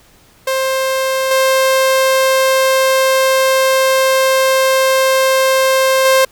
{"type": "tone with level steps", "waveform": "sawtooth", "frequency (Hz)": 528, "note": "C5", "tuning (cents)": 16, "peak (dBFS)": [-10, -6, -4], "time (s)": [0.47, 6.25], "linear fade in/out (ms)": 5, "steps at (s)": [1.31, 6.05], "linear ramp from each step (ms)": 2, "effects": ["pink hiss -48 dBFS RMS until 6.31 s"]}